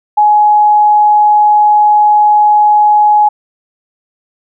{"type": "tone", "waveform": "sine", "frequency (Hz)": 840, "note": "G#5", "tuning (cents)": 19, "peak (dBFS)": -4, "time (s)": [0.17, 3.29], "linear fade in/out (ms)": 10, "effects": []}